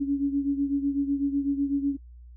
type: beating tone pair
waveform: sine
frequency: 278.9 / 286.9 Hz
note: C#4 / D4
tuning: +11 / -40 cents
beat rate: 8 Hz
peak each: -24 / -29 dBFS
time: 0-1.97 s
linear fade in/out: 20 ms
effects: noise-tail reverb RT60 0.1 s tail -22 dB re dry + added 60 Hz sine -44 dBFS peak until 2.36 s

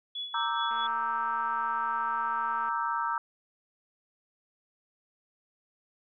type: tone with tremolo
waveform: sine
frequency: 3400 Hz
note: G#7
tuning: 40 cents sharp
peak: -32 dBFS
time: 0.15-0.87 s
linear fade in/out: 5 ms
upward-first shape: sine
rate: 4.7 Hz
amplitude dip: 65%
type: chord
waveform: sine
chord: E half-diminished seventh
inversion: second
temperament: equal with one note detuned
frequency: 932.3 / 1174.7 / 1318.5 / 1561.7 Hz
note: Bb5 / D6 / E6 / G6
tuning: 0 / 0 / 0 / -7 cents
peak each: -31 / -35 / -32 / -37 dBFS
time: 0.34-3.18 s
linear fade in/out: 2 ms
type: click train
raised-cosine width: 0.5 ms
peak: -35 dBFS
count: 454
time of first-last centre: 0.71-2.688 s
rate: 229 Hz
effects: none

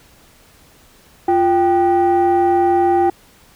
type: tone pair together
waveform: sine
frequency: 349.2 / 783.9 Hz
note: F4 / G5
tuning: 0 / 0 cents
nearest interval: octave + major second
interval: 1400 cents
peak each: -12 dBFS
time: 1.28-3.1 s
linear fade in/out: 5 ms
effects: tanh soft clip ceiling -8 dBFS + pink hiss -49 dBFS RMS until 3.55 s

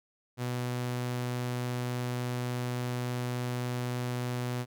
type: tone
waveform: sawtooth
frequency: 123.47 Hz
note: B2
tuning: in tune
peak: -27 dBFS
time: 0.37-4.66 s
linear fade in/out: 50 ms
effects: none

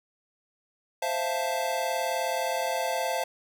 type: chord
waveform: square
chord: F major seventh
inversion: second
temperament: equal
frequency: 523.3 / 659.3 / 698.5 / 880 Hz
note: C5 / E5 / F5 / A5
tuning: 0 / 0 / 0 / 0 cents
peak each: -33 dBFS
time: 1.02-3.24 s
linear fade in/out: 5 ms
effects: none

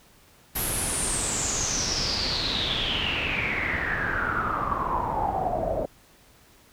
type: noise with low-pass filter sweep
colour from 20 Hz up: pink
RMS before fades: -27 dBFS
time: 0.55-5.86 s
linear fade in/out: 10 ms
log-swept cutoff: 12000 to 590 Hz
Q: 9.1
effects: pink hiss -56 dBFS RMS until 6.72 s

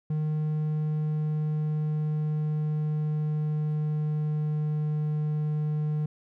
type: tone with pitch glide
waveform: triangle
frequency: 153.4 to 151.55 Hz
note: D#3 to D#3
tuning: -24 to -45 cents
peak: -23 dBFS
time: 0.1-6.06 s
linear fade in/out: 5 ms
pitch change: -21 cents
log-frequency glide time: 0.24-5.08 s
effects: none

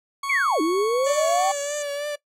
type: tone with pitch glide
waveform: 40% pulse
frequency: 1108 to 1115.7 Hz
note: C#6 to C#6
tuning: -1 to +11 cents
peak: -26 dBFS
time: 0.23-1.52 s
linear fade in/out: 5 ms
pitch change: +12 cents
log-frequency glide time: 0.89-1.08 s
type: linear two-way sweep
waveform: sine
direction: down then up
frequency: 2349 to 302.1 to 790 Hz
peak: -19 dBFS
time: 0.29-1.52 s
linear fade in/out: 10 ms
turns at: 0.61 s
type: band-pass noise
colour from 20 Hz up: pink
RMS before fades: -35 dBFS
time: 1.04-1.83 s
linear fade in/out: 10 ms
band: 6400 to 7800 Hz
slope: 96 dB/octave
type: tone with vibrato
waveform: 45% pulse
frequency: 580 Hz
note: D5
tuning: 22 cents flat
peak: -26 dBFS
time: 1.06-2.16 s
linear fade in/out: 10 ms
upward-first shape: triangle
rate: 3.2 Hz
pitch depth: 45 cents each way
effects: noise-tail reverb RT60 0.1 s tail -19 dB re dry + low-pass 12000 Hz 12 dB/octave

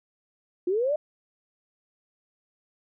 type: linear sweep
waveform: sine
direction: up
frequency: 341.5 to 622.3 Hz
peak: -22 dBFS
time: 0.67-0.96 s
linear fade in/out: 5 ms
effects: none

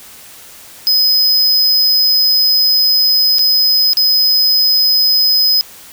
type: tone with dropouts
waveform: square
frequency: 5040 Hz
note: D#8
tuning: 21 cents sharp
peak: -9 dBFS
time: 0.87-5.61 s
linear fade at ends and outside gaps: 0 ms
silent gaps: 3.385-3.392 / 3.933-3.971 s
effects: white hiss -37 dBFS RMS until 5.92 s

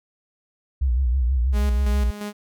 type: tone with vibrato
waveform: sine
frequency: 63.1 Hz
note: B1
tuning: 38 cents sharp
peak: -17 dBFS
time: 0.81-2.11 s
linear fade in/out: 10 ms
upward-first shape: sine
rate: 6.2 Hz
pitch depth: 130 cents each way
type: tone with tremolo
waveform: sawtooth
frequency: 207.2 Hz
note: G#3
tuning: 4 cents flat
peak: -24 dBFS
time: 1.52-2.33 s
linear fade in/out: 50 ms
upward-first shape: square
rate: 2.9 Hz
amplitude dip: 50%
effects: none

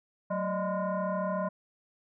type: tone with frequency modulation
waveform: sine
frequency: 220 Hz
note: A3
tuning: in tune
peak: -28 dBFS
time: 0.3-1.49 s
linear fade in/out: 10 ms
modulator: 406 Hz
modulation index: 2.2
effects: none

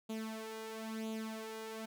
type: tone with flanger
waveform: sawtooth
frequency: 220.9 Hz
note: A3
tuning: 7 cents sharp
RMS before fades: -43 dBFS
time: 0.09-1.86 s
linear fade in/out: 10 ms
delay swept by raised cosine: 0.28 to 2.48 ms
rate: 1 Hz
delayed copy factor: +0.7
effects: none

